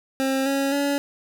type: tone with pitch steps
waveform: 25% pulse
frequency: 267.2 / 275 / 283.1 Hz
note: C4 / C#4 / C#4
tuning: +36 / -14 / +37 cents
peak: -17 dBFS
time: 0.2-0.98 s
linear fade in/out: 0 ms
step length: 260 ms
effects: none